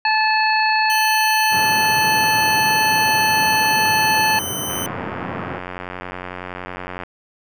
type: harmonic tone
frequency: 869 Hz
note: A5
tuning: 22 cents flat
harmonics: 1 / 2 / 3 / 5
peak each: -17 / -20 / -22 / -24 dBFS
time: 0.05-4.39 s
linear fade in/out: 2 ms
type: tone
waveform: 10% pulse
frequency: 3043 Hz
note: F#7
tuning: 48 cents sharp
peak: -16 dBFS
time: 0.9-4.86 s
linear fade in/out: 0 ms
type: band-pass noise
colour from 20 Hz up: pink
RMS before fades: -29 dBFS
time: 1.5-5.61 s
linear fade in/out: 50 ms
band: 100 to 1600 Hz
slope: 24 dB/octave
type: click train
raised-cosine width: 0.5 ms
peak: -14 dBFS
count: 213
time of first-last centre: 4.7-7.035 s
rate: 90.8 Hz
effects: none

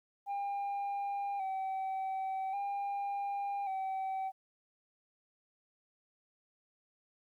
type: tone with vibrato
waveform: sine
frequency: 784 Hz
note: G5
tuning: in tune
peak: -31 dBFS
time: 0.26-4.32 s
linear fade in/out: 50 ms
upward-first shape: square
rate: 0.44 Hz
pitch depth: 40 cents each way
effects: tanh soft clip ceiling -33 dBFS + 12-bit

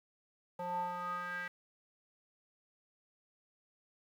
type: tone with band-pass filter sweep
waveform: square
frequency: 177.4 Hz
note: F3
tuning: 27 cents sharp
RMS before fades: -39 dBFS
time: 0.59-1.48 s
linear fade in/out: 5 ms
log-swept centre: 730 to 1800 Hz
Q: 6.4
effects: 11-bit

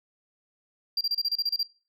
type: tone bursts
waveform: sine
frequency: 4744 Hz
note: D8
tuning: 17 cents sharp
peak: -21 dBFS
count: 10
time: 0.97-1.631 s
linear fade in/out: 5 ms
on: 40 ms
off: 29 ms
effects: noise-tail reverb RT60 0.4 s tail -25 dB re dry + tanh soft clip ceiling -22 dBFS

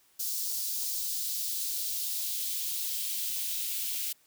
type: noise with high-pass filter sweep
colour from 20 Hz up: blue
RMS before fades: -33 dBFS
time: 0.19-4.13 s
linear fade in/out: 10 ms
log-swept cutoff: 4900 to 2800 Hz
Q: 1.6
effects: white hiss -65 dBFS RMS until 4.26 s

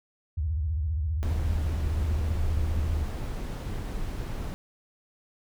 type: tone with vibrato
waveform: sine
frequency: 77 Hz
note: D#2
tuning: 17 cents flat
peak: -25 dBFS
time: 0.37-3.05 s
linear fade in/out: 10 ms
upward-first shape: square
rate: 15 Hz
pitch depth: 170 cents each way
type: noise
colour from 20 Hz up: brown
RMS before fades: -32 dBFS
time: 1.23-4.54 s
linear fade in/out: 0 ms
effects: none

